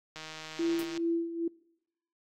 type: click train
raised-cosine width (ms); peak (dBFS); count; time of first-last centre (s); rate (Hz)
0.2; -25; 129; 0.16-0.975; 157
type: tone with tremolo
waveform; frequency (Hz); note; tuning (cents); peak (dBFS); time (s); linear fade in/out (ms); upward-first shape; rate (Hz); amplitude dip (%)
sine; 335.2; E4; +29; -25; 0.59-1.48; 5; sine; 2.4; 70
type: noise with exponential decay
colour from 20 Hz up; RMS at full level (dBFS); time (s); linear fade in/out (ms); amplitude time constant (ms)
blue; -39; 0.79-0.89; 0; 21
effects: noise-tail reverb RT60 0.8 s tail -24 dB re dry + AAC 48 kbps